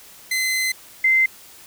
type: tone pair in turn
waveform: sawtooth / sine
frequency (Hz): 2050 / 2075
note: C7 / C7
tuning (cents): -36 / -15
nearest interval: unison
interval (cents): 21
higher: second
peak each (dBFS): -16 / -13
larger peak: second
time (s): 0.31-0.72 / 1.04-1.26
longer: first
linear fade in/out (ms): 5
effects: white hiss -45 dBFS RMS until 1.66 s